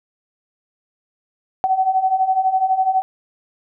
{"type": "beating tone pair", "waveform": "sine", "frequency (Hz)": [749, 761], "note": ["F#5", "F#5"], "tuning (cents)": [21, 48], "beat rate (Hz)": 12, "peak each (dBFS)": [-20, -16], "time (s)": [1.64, 3.02], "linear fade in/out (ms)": 0, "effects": []}